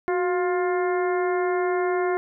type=harmonic tone with a mistuned harmonic; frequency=352.8 Hz; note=F4; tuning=18 cents sharp; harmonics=1 / 2 / 3 / 4 / 5 / 6; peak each=-22 / -28 / -32 / -34 / -36 / -38 dBFS; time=0.08-2.17 s; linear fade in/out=0 ms; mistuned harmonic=1; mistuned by=+65 cents; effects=none